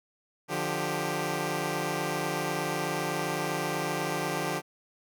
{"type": "tone cluster", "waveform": "10% pulse", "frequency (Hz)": [148.5, 176.5, 392.8], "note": ["D3", "F3", "G4"], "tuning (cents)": [20, 19, 4], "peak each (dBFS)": -25, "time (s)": [0.48, 4.62], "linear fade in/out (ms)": 50, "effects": []}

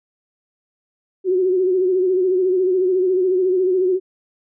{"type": "tone with vibrato", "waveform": "sine", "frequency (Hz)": 370, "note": "F#4", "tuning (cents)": 0, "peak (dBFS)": -14, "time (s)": [1.24, 4], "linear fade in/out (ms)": 50, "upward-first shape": "sine", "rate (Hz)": 14, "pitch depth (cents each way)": 57, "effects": []}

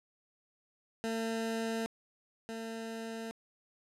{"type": "tone pair in turn", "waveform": "20% pulse", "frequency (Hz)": [225.8, 225.8], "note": ["A3", "A3"], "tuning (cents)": [45, 45], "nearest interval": "unison", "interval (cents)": 0, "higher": "neither", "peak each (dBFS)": [-28, -34], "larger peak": "first", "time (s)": [[1.04, 1.86], [2.49, 3.31]], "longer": "neither", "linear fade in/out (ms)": 0, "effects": ["low-pass 11000 Hz 12 dB/octave"]}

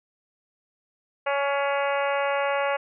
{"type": "harmonic tone with a mistuned harmonic", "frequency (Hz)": 280.2, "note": "C#4", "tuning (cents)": 19, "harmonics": [2, 3, 4, 5, 6, 7, 8, 9, 10], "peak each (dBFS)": [-25, -29, -31, -33, -35, -36, -37, -38, -39], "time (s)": [1.26, 2.77], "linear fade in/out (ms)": 10, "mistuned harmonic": 7, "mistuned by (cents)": 32, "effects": []}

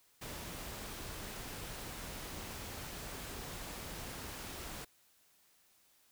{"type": "noise", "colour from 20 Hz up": "pink", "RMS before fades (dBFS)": -45, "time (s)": [0.21, 4.85], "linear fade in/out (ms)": 10, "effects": ["white hiss -69 dBFS RMS until 6.11 s"]}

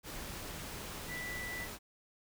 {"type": "tone in noise", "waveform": "sine", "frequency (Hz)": 1975.5, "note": "B6", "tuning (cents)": 0, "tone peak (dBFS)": -40, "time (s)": [1.07, 1.68], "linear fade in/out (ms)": 50, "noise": "pink", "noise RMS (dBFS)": -44, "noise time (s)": [0.03, 1.79], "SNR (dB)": 1, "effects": []}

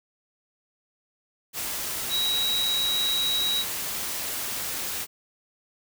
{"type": "tone in noise", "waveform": "sine", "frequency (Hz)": 3853, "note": "B7", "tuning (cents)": -44, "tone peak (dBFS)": -23, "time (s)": [2.09, 3.65], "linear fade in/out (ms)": 50, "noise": "white", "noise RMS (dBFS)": -31, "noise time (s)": [1.53, 5.07], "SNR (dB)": 5, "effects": []}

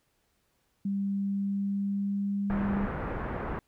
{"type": "tone with pitch glide", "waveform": "sine", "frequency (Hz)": [198.1, 200.1], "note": ["G3", "G3"], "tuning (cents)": [18, 36], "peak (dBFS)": -27, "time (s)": [0.85, 2.86], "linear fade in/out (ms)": 5, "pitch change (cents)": 18, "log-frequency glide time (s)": [1.22, 2.33]}
{"type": "low-pass noise", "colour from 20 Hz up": "pink", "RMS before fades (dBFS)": -34, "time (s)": [2.5, 3.59], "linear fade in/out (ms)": 0, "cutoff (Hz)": 1700, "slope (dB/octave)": 24}
{"effects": ["pink hiss -73 dBFS RMS until 3.67 s"]}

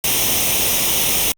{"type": "noise with comb filter", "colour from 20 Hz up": "white", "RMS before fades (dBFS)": -17, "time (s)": [0.04, 1.32], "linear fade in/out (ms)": 2, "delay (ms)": 0.33, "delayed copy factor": 0.65, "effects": ["Opus 48 kbps"]}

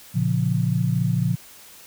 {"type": "chord", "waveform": "sine", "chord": "Bb minor", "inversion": "none", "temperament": "equal with one note detuned", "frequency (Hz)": [116.54, 140.53, 174.61], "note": ["Bb2", "Db3", "F3"], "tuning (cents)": [0, 24, 0], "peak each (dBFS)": -23, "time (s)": [0.14, 1.36], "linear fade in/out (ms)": 20, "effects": ["white hiss -46 dBFS RMS until 1.86 s"]}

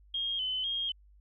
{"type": "tone with vibrato", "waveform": "sine", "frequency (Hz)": 3136, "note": "G7", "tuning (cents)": 0, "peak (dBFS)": -30, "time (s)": [0.14, 0.92], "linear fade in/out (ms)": 5, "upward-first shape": "square", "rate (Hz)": 2, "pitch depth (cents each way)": 57, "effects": ["added 50 Hz sine -56 dBFS peak until 1.2 s"]}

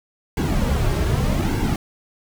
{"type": "noise with flanger", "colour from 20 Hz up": "brown", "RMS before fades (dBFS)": -20, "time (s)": [0.37, 1.76], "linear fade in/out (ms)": 2, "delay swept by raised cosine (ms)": [1.6, 4.1], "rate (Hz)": 0.83, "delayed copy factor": -0.65, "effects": []}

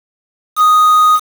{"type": "tone with quantisation", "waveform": "triangle", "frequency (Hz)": 1244.5, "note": "D#6", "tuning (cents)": 0, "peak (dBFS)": -4, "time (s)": [0.56, 1.2], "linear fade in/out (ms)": 50, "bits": 4, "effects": []}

